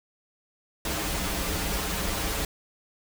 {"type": "noise with comb filter", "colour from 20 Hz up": "pink", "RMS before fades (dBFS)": -29, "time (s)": [0.85, 2.45], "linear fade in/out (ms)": 2, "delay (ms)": 8.1, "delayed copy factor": -0.85, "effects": []}